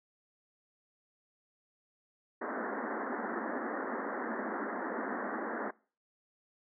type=band-pass noise; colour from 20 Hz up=pink; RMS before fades=-37 dBFS; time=2.41-5.71 s; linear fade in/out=10 ms; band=210 to 1900 Hz; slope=96 dB/octave; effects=noise-tail reverb RT60 0.4 s tail -23 dB re dry